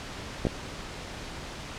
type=clicks; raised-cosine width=2 ms; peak=-12 dBFS; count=2; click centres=0.452 / 0.469 s; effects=pink hiss -39 dBFS RMS until 1.78 s + low-pass 6000 Hz 12 dB/octave